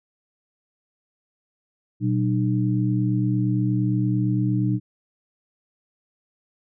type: tone cluster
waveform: sine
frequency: 122.2 / 190.9 / 303.1 Hz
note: B2 / G3 / D#4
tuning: -18 / -46 / -45 cents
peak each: -21 / -25 / -25 dBFS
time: 2-4.8 s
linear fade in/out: 50 ms
effects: none